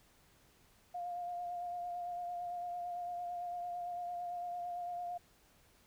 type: tone with vibrato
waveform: sine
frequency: 705 Hz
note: F5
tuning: 16 cents sharp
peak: -38 dBFS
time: 0.94-5.18 s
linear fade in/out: 10 ms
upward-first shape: sine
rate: 8.9 Hz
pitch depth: 22 cents each way
effects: pink hiss -67 dBFS RMS until 5.86 s